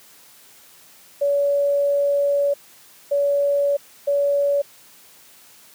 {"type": "tone bursts at uneven times", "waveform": "sine", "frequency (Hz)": 568, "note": "C#5", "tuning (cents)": 42, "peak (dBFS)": -16, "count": 3, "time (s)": [[1.21, 2.54], [3.11, 3.77], [4.07, 4.62]], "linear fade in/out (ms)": 10, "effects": ["white hiss -49 dBFS RMS until 5.74 s", "high-pass 100 Hz 12 dB/octave"]}